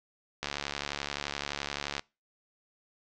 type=click train; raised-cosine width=0.2 ms; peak=-15 dBFS; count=113; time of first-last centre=0.43-1.994 s; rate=71.6 Hz; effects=noise-tail reverb RT60 0.3 s tail -26 dB re dry + low-pass 7000 Hz 12 dB/octave